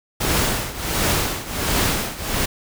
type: noise with tremolo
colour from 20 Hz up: pink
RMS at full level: -18 dBFS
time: 0.2-2.46 s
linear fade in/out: 10 ms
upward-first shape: triangle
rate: 1.4 Hz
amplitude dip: 85%
effects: none